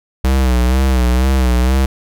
square tone with vibrato, 63.7 Hz, C2, 46 cents flat, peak -11 dBFS, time 0.24-1.86 s, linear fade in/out 5 ms, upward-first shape sine, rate 2.1 Hz, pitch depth 75 cents each way, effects none

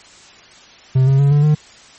triangle tone with pitch steps, 130.81 / 135.66 / 140.69 / 145.9 / 151.31 Hz, C3 / C#3 / C#3 / D3 / D#3, 0 / -37 / +26 / -11 / -48 cents, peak -7 dBFS, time 0.95-1.55 s, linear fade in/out 10 ms, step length 120 ms, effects white hiss -43 dBFS RMS until 1.98 s + MP3 32 kbps

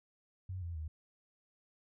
sine tone with pitch steps, 92.9 / 85.19 / 78.12 Hz, F#2 / F2 / D#2, +7 / -42 / +8 cents, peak -38 dBFS, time 0.49-0.88 s, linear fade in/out 5 ms, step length 130 ms, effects none

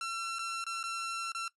sawtooth tone with dropouts, 1352 Hz, E6, 43 cents sharp, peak -31 dBFS, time 0.01-1.48 s, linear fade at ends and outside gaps 2 ms, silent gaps 0.386-0.391 / 0.641-0.665 / 0.83-0.838 / 1.32-1.348 s, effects noise-tail reverb RT60 0.1 s tail -18 dB re dry + resampled to 24000 Hz

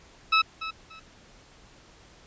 20% pulse tone with echo, 1300 Hz, E6, 24 cents flat, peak -13 dBFS, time 0.32-0.42 s, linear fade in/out 10 ms, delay 290 ms, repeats 2, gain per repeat -13 dB, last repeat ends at 1 s, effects pink hiss -54 dBFS RMS until 2.26 s + resampled to 16000 Hz

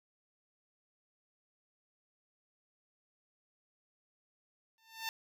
10% pulse tone with exponential growth, 896 Hz, A5, 31 cents sharp, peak -25 dBFS, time 4.78-5.09 s, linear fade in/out 1 ms, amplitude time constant 67 ms, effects none

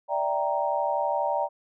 sine chord, E half-diminished seventh, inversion third, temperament equal, 587.3 / 659.3 / 784 / 932.3 Hz, D5 / E5 / G5 / Bb5, 0 / 0 / 0 / 0 cents, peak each -28 / -32 / -29 / -28 dBFS, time 0.08-1.49 s, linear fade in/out 50 ms, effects none

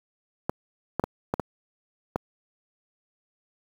clicks, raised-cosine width 1 ms, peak -10 dBFS, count 6, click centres 0.495 / 0.996 / 1.039 / 1.339 / 1.397 / 2.159 s, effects high-pass 80 Hz 12 dB/octave + 7-bit

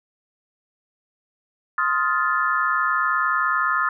sine chord, F dominant seventh, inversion second, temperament just, 1047.7 / 1257.2 / 1396.9 / 1746.1 Hz, C6 / Eb6 / F6 / A6, +2 / +18 / 0 / -14 cents, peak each -26 / -22 / -24 / -25 dBFS, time 1.78-3.89 s, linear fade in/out 2 ms, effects none

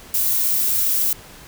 violet noise with high-pass filter sweep, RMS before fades -19 dBFS, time 0.14-1.13 s, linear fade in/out 2 ms, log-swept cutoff 1100 to 320 Hz, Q 0.7, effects pink hiss -42 dBFS RMS until 1.47 s

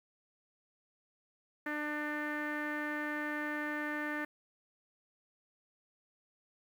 sawtooth tone with low-pass filter, 298.7 Hz, D4, 29 cents sharp, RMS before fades -37 dBFS, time 1.66-4.25 s, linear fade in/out 5 ms, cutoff 1800 Hz, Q 6, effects 10-bit

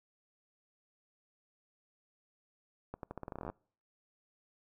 accelerating click train, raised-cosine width 1 ms, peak -27 dBFS, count 16, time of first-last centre 2.94-3.5 s, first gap 92 ms, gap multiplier 0.85, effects noise-tail reverb RT60 0.5 s tail -26 dB re dry

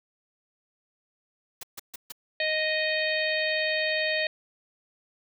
white noise bursts, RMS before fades -38 dBFS, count 4, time 1.61-2.122 s, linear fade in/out 5 ms, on 23 ms, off 140 ms
harmonic tone, 622.3 Hz, D#5, in tune, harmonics 1 / 3 / 4 / 5 / 6 / 7, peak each -29 / -29 / -31 / -37 / -35 / -35 dBFS, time 2.4-4.27 s, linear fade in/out 2 ms
effects none

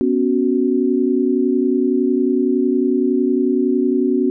sine chord, B suspended second, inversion none, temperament just, 246.9 / 277.8 / 370.4 Hz, B3 / C#4 / F#4, 0 / +4 / +2 cents, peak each -18 dBFS, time 0.01-4.3 s, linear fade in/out 0 ms, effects none

